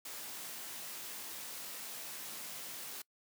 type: noise with comb filter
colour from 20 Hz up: white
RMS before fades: -45 dBFS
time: 0.05-3.02 s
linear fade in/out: 5 ms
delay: 20 ms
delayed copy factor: -0.5
effects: noise-tail reverb RT60 0.1 s tail -24 dB re dry + high-pass 150 Hz 12 dB/octave